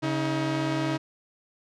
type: tone pair together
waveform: sawtooth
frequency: 138.59 / 317.7 Hz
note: C#3 / D#4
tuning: 0 / +36 cents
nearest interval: octave + major second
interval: 1436 cents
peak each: -25 / -23 dBFS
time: 0.02-0.98 s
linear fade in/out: 20 ms
effects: low-pass 5000 Hz 12 dB/octave